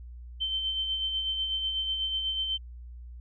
sine tone with tremolo, 3097 Hz, G7, 22 cents flat, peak -26 dBFS, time 0.4-2.58 s, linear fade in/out 20 ms, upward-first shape sine, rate 8.1 Hz, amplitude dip 40%, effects added 60 Hz sine -41 dBFS peak until 3.2 s

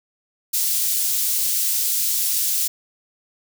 white high-pass noise, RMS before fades -21 dBFS, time 0.53-2.68 s, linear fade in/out 10 ms, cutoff 4900 Hz, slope 12 dB/octave, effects none

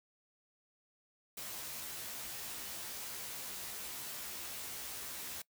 white noise with comb filter, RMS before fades -44 dBFS, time 1.37-5.42 s, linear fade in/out 5 ms, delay 15 ms, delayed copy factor +1, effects noise-tail reverb RT60 0.1 s tail -22 dB re dry

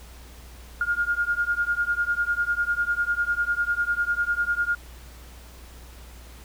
sine beating tone pair, 1413 / 1423 Hz, F6 / F6, +20 / +32 cents, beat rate 10 Hz, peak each -25 / -25 dBFS, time 0.81-4.75 s, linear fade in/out 2 ms, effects added 60 Hz sine -43 dBFS peak until 6.44 s + pink hiss -49 dBFS RMS until 6.44 s

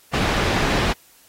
pink low-pass noise, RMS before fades -21 dBFS, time 0.13-0.93 s, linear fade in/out 10 ms, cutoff 3900 Hz, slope 12 dB/octave, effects white hiss -53 dBFS RMS until 1.28 s + AAC 48 kbps

